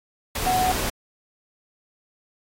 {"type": "tone in noise", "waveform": "sine", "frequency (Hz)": 740, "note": "F#5", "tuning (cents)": 0, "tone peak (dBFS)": -19, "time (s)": [0.46, 0.72], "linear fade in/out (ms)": 5, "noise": "pink", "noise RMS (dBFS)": -27, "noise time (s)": [0.35, 0.9], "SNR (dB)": 5, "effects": ["AAC 48 kbps"]}